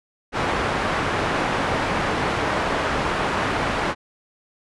white low-pass noise, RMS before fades -23 dBFS, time 0.32-3.95 s, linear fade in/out 50 ms, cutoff 1400 Hz, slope 12 dB/octave, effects resampled to 24000 Hz

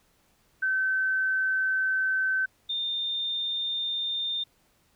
sine tone pair in turn, 1535 / 3619 Hz, G6 / A7, -37 / +48 cents, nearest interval octave + minor third, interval 1485 cents, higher second, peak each -23 / -27 dBFS, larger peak first, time 0.62-2.46 / 2.69-4.44 s, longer first, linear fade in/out 10 ms, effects pink hiss -66 dBFS RMS until 4.95 s

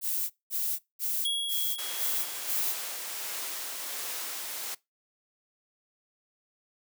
violet noise bursts, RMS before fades -30 dBFS, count 6, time 0.01-2.75 s, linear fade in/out 50 ms, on 290 ms, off 200 ms
square tone with exponential decay, 3322 Hz, G#7, in tune, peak -26 dBFS, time 1.25-3.09 s, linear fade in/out 2 ms, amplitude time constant 400 ms
white noise with tremolo, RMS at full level -35 dBFS, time 1.78-4.75 s, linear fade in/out 10 ms, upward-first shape triangle, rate 1.4 Hz, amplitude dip 25%
effects noise-tail reverb RT60 0.2 s tail -22 dB re dry + high-pass 400 Hz 12 dB/octave

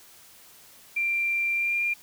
sine tone with pitch glide, 2368 to 2397 Hz, D7 to D7, +14 to +35 cents, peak -23 dBFS, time 0.96-1.94 s, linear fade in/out 10 ms, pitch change +21 cents, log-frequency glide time 1.53-1.77 s, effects white hiss -52 dBFS RMS until 2.02 s

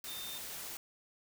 sine tone in noise, 3623 Hz, A7, 50 cents sharp, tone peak -44 dBFS, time 0.08-0.38 s, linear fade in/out 2 ms, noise white, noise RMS -44 dBFS, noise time 0.04-0.77 s, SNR -3 dB, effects none

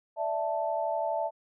sine chord, D suspended second, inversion none, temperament equal, 587.3 / 659.3 / 880 Hz, D5 / E5 / A5, 0 / 0 / 0 cents, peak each -34 / -30 / -32 dBFS, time 0.16-1.31 s, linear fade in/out 50 ms, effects none

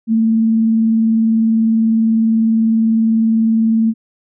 sine tone with vibrato, 224 Hz, A3, 31 cents sharp, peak -10 dBFS, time 0.07-3.94 s, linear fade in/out 50 ms, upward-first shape square, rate 20 Hz, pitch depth 22 cents each way, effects none

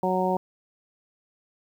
harmonic tone, 185 Hz, F#3, in tune, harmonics 1 / 2 / 3 / 4 / 5, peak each -28 / -28 / -28 / -28 / -28 dBFS, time 0.03-0.37 s, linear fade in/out 2 ms, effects 9-bit

